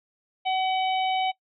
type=harmonic tone with a mistuned harmonic; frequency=753 Hz; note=F#5; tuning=30 cents sharp; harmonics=1 / 3 / 4 / 5; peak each=-23 / -33 / -32 / -38 dBFS; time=0.45-1.32 s; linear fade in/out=20 ms; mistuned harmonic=3; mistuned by=+17 cents; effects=noise-tail reverb RT60 0.1 s tail -21 dB re dry